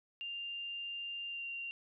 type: tone with pitch glide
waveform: sine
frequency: 2794 to 2768 Hz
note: F7 to F7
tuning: 0 to -16 cents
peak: -39 dBFS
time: 0.21-1.71 s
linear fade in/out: 0 ms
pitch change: -16 cents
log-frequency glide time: 1.28-1.45 s
effects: none